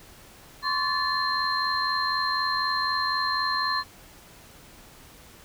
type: tone cluster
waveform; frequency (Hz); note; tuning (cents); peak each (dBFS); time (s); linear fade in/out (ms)
sine; 1041 / 1125 / 1745 / 4154; C6 / C#6 / A6 / C8; -9 / +25 / -15 / -13; -29; 0.62-3.84; 50
effects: pink hiss -50 dBFS RMS until 5.44 s